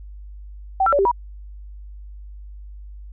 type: tone with pitch steps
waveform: sine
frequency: 768 / 1350 / 571 / 393 / 963 Hz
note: G5 / E6 / D5 / G4 / B5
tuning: -36 / +41 / -49 / +4 / -44 cents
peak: -14 dBFS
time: 0.8-1.115 s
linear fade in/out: 5 ms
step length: 63 ms
effects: added 50 Hz sine -35 dBFS peak until 3.12 s